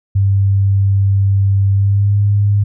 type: tone with pitch glide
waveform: sine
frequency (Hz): 98.4 to 101.93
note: G2 to G#2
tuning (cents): +7 to -32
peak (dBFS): -9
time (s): 0.15-2.64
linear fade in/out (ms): 10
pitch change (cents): +61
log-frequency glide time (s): 1.72-2.19
effects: none